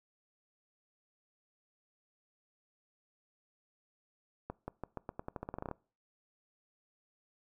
accelerating click train, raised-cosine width 1 ms, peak -25 dBFS, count 16, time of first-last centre 4.5-5.713 s, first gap 180 ms, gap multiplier 0.87, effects noise-tail reverb RT60 0.4 s tail -23 dB re dry

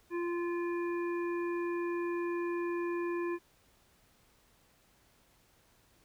harmonic tone, 346 Hz, F4, 16 cents flat, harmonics 1 / 3 / 5 / 7, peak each -32 / -42 / -46 / -49 dBFS, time 0.1-3.39 s, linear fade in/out 50 ms, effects pink hiss -67 dBFS RMS until 6.04 s

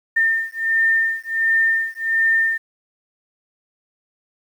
sine beating tone pair, 1807 / 1808.4 Hz, A6 / A6, +46 / +47 cents, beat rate 1.4 Hz, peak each -19 dBFS, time 0.16-2.58 s, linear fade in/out 10 ms, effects 8-bit

